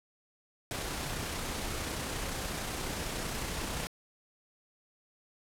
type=noise with amplitude modulation; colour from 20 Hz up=pink; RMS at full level=-35 dBFS; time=0.71-3.87 s; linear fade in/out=0 ms; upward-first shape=sine; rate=31.1 Hz; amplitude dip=25%; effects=low-pass 12000 Hz 12 dB/octave